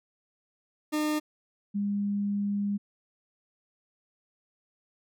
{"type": "tone pair in turn", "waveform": ["40% pulse", "sine"], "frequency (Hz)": [303.7, 202.7], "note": ["D#4", "G#3"], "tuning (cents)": [-42, -42], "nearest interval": "perfect fifth", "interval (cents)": 700, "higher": "first", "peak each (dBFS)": [-25, -26], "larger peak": "first", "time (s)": [[0.92, 1.2], [1.74, 2.78]], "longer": "second", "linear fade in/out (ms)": 20, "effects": []}